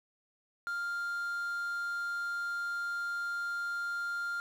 triangle tone with quantisation, 1398 Hz, F6, 1 cent sharp, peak -31 dBFS, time 0.67-4.4 s, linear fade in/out 0 ms, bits 9, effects none

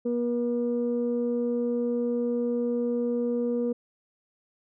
sine tone pair together, 240 / 480 Hz, B3 / B4, -49 / -49 cents, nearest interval octave, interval 1200 cents, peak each -26 dBFS, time 0.05-3.73 s, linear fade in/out 10 ms, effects tanh soft clip ceiling -18 dBFS

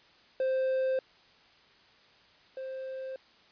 triangle tone pair in turn, 523.3 / 525.9 Hz, C5 / C5, 0 / +9 cents, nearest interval unison, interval 9 cents, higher second, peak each -24 / -34 dBFS, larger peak first, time 0.4-0.99 / 2.57-3.16 s, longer neither, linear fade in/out 2 ms, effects white hiss -60 dBFS RMS until 3.51 s + resampled to 11025 Hz

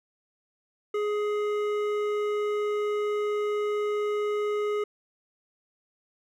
sine tone with hard clipping, 417.8 Hz, G#4, 10 cents sharp, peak -27 dBFS, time 0.94-4.84 s, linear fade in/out 5 ms, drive 11 dB, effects none

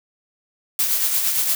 blue noise with tremolo, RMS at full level -18 dBFS, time 0.79-1.55 s, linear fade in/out 2 ms, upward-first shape triangle, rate 8.7 Hz, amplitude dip 50%, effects none

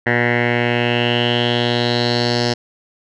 10% pulse tone with low-pass filter sweep, 120 Hz, B2, 49 cents flat, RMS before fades -17 dBFS, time 0.06-2.54 s, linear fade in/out 10 ms, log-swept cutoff 1900 to 5000 Hz, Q 5.5, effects none

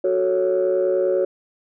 sine chord, F# minor, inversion none, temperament equal, 370 / 440 / 554.4 Hz, F#4 / A4 / C#5, 0 / 0 / 0 cents, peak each -19 / -24 / -19 dBFS, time 0.04-1.25 s, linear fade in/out 5 ms, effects tanh soft clip ceiling -11 dBFS

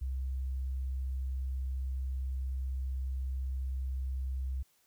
sine tone, 65.41 Hz, C2, in tune, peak -32 dBFS, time 0.01-4.63 s, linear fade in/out 10 ms, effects white hiss -70 dBFS RMS until 4.86 s

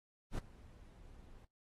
brown noise with ADSR envelope, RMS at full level -35 dBFS, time 0.31-1.45 s, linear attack 76 ms, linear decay 3 ms, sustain -22 dB, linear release 4 ms, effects noise-tail reverb RT60 0.2 s tail -26 dB re dry + AAC 32 kbps

